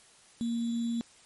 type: tone with sample-and-hold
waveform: sine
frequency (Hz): 232.9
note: A#3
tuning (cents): -1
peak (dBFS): -28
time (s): 0.41-1.01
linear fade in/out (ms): 0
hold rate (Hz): 3675
effects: white hiss -58 dBFS RMS until 1.25 s + MP3 48 kbps